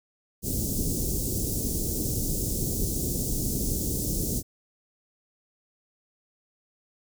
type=band-stop noise; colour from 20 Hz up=pink; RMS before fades=-28 dBFS; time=0.42-4.43 s; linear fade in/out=50 ms; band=410 to 6100 Hz; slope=24 dB/octave; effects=none

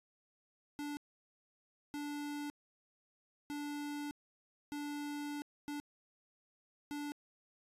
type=tone bursts at uneven times; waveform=square; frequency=291.8 Hz; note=D4; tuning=11 cents flat; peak=-40 dBFS; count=6; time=0.79-0.97 / 1.94-2.5 / 3.5-4.11 / 4.72-5.42 / 5.68-5.8 / 6.91-7.12 s; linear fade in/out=0 ms; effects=resampled to 32000 Hz

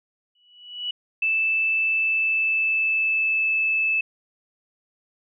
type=tone with exponential growth; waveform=sine; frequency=2943 Hz; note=F#7; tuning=10 cents flat; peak=-23 dBFS; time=0.35-0.91 s; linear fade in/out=5 ms; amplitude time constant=120 ms
type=tone with pitch glide; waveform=sine; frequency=2637 to 2620 Hz; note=E7 to E7; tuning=0 to -11 cents; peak=-19 dBFS; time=1.22-4.01 s; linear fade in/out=5 ms; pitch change=-11 cents; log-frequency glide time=1.89-3.52 s
effects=none

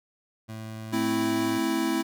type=tone; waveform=25% pulse; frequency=110.3 Hz; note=A2; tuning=5 cents sharp; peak=-32 dBFS; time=0.48-1.59 s; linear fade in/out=20 ms
type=chord; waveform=square; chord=A minor; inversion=none; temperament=equal; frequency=220 / 261.6 / 329.6 Hz; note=A3 / C4 / E4; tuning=0 / 0 / 0 cents; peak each=-32 / -30 / -27 dBFS; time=0.92-2.03 s; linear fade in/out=20 ms
effects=none

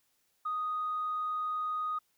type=tone; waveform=sine; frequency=1244 Hz; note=D#6; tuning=1 cent flat; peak=-30 dBFS; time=0.45-1.99 s; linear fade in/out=10 ms; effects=tanh soft clip ceiling -26 dBFS + white hiss -74 dBFS RMS until 2.17 s

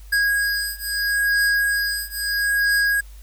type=beating tone pair; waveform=square; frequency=1643 / 1643.76 Hz; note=G#6 / G#6; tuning=-19 / -18 cents; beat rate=0.76 Hz; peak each=-23 / -22 dBFS; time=0.12-3.01 s; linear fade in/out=10 ms; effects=added 50 Hz sine -38 dBFS peak until 3.22 s + white hiss -53 dBFS RMS until 3.22 s

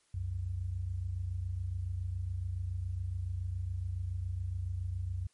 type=tone pair together; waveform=sine; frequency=65.36 / 92.5 Hz; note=C2 / F#2; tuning=-1 / 0 cents; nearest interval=tritone; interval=601 cents; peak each=-39 / -34 dBFS; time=0.14-5.27 s; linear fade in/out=5 ms; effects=white hiss -71 dBFS RMS until 5.33 s + MP3 48 kbps

